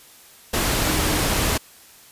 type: tone in noise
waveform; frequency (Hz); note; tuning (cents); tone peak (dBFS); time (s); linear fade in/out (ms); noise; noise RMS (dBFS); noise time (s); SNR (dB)
sine; 308.6; D#4; -14; -28; 0.87-1.2; 10; pink; -21; 0.53-1.58; -10
effects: white hiss -48 dBFS RMS until 2.11 s + resampled to 32000 Hz